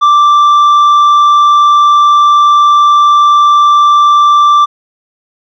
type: tone with tanh clipping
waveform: triangle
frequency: 1174.7 Hz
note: D6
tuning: in tune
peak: -4 dBFS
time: 0.01-4.66 s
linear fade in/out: 20 ms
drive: 9 dB
effects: none